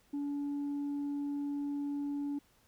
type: tone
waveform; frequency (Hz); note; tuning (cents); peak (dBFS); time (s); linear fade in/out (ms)
sine; 286.2; D4; -45; -31; 0.13-2.39; 10
effects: tanh soft clip ceiling -32 dBFS + pink hiss -68 dBFS RMS until 2.67 s